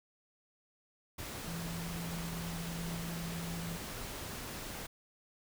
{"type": "tone in noise", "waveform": "sine", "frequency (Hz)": 168.4, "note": "E3", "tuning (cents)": 37, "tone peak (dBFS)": -39, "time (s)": [1.47, 3.77], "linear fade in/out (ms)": 10, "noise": "pink", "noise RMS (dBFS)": -43, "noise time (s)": [1.18, 4.87], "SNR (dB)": 1, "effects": []}